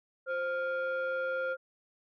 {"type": "tone pair together", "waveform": "sine", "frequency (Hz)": [524.4, 1400], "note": ["C5", "F6"], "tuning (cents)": [4, 4], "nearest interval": "octave + perfect fourth", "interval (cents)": 1700, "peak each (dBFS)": [-30, -32], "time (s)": [0.26, 1.57], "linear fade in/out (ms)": 50, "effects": ["tanh soft clip ceiling -27 dBFS"]}